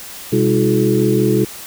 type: tone cluster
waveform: sine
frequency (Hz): 127.5 / 202 / 316.5 / 362.1 / 426.7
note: C3 / G#3 / D#4 / F#4 / G#4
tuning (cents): -44 / -48 / +30 / -37 / +47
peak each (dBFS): -18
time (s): 0.32-1.45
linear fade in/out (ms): 10
effects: white hiss -33 dBFS RMS until 1.66 s